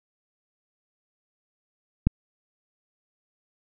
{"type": "click", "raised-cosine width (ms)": 5, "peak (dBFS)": -6, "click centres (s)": 2.07, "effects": []}